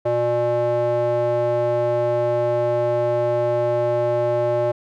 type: tone with band-pass filter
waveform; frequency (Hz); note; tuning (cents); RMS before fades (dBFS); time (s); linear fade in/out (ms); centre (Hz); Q
square; 120; B2; -49; -20; 0.05-4.72; 10; 570; 3.4
effects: none

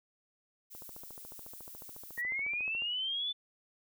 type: noise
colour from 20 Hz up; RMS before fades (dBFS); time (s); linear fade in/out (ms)
violet; -49; 0.7-2.22; 20
type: click train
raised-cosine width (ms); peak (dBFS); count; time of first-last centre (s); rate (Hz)
1; -37; 30; 0.75-2.821; 14
type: linear sweep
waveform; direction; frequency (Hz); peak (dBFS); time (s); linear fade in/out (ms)
sine; up; 1864.7 to 3520; -32; 2.17-3.33; 20
effects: none

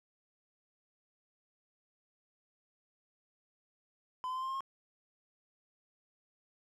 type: tone with pitch steps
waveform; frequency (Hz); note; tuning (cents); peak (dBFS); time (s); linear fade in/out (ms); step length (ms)
triangle; 1015 / 1026.8 / 1038.7 / 1050.8 / 1063 / 1075.4; B5 / C6 / C6 / C6 / C6 / C6; +47 / -33 / -13 / +7 / +27 / +47; -33; 4.24-4.606; 0; 61
effects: none

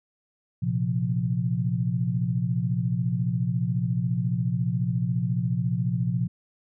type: chord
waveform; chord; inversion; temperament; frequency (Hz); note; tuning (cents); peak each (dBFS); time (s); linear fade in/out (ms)
sine; Bb suspended second; none; equal; 116.54 / 130.81 / 174.61; Bb2 / C3 / F3; 0 / 0 / 0; -27; 0.62-6.28; 10
effects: none

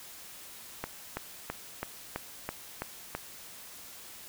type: click train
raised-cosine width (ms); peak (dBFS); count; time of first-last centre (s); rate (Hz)
0.5; -18; 8; 0.84-3.15; 3.03
effects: white hiss -48 dBFS RMS until 4.28 s

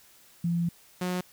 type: tone pair in turn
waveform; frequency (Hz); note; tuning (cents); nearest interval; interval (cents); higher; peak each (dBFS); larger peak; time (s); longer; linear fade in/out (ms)
sine / sawtooth; 170.8 / 180.96; F3 / F#3; -38 / -38; minor second; 100; second; -24; neither; 0.44-0.69 / 1.01-1.21; first; 5
effects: white hiss -57 dBFS RMS until 1.32 s

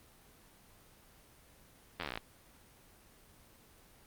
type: slowing click train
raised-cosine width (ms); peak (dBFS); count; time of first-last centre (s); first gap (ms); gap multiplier
0.3; -21; 13; 2-2.175; 11; 1.05
effects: pink hiss -61 dBFS RMS until 4.06 s + Opus 24 kbps

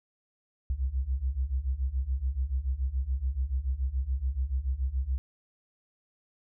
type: beating tone pair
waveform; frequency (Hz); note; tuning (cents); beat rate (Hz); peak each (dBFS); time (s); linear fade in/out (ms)
sine; 61.74 / 68.74; B1 / C#2; 0 / -14; 7; -31 / -29; 0.7-5.18; 0
effects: none

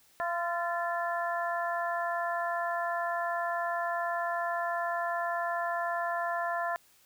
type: harmonic tone with a mistuned harmonic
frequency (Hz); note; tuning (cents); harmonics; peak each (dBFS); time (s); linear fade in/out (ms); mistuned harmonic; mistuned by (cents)
342.7; F4; -33; 2 / 3 / 4 / 5; -32 / -35 / -38 / -36; 0.2-6.76; 0; 5; +34
effects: white hiss -63 dBFS RMS until 7.05 s

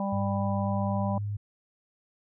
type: harmonic tone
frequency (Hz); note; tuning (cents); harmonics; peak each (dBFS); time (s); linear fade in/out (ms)
197.6; G3; +14; 1 / 3 / 4 / 5; -29 / -34 / -35 / -36; 0-1.18; 2
type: tone with pitch glide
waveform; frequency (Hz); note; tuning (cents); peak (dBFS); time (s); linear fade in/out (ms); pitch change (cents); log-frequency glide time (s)
sine; 100.9 to 102.84; G#2 to G#2; -49 to -17; -29; 0.12-1.37; 10; +32; 0.6-1.05
effects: none

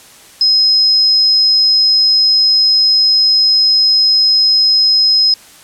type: tone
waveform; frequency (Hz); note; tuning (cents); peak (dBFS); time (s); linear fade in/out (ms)
sine; 5100; D#8; +42; -7; 0.41-5.34; 2
effects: white hiss -40 dBFS RMS until 5.63 s + low-pass 11000 Hz 12 dB/octave

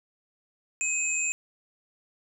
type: tone pair together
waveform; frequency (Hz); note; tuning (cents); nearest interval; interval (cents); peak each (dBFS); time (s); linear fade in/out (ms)
sine; 2546 / 7279; D#7 / A#8; +39 / -42; octave + tritone; 1819; -29 / -27; 0.81-1.32; 0
effects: none

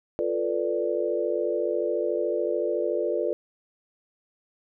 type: chord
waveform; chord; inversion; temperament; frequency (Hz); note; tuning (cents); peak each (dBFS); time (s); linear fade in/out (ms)
sine; B half-diminished seventh; second; equal; 349.2 / 440 / 493.9 / 587.3; F4 / A4 / B4 / D5; 0 / 0 / 0 / 0; -29; 0.19-3.33; 0
effects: none

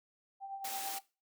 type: tone with tremolo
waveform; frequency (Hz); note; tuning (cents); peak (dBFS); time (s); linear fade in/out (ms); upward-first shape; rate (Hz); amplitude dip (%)
sine; 784; G5; 0; -37; 0.4-1.01; 50; triangle; 9; 65
type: noise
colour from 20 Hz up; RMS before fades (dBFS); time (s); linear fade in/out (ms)
white; -41; 0.64-0.99; 10
effects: noise-tail reverb RT60 0.3 s tail -20 dB re dry + high-pass 300 Hz 12 dB/octave

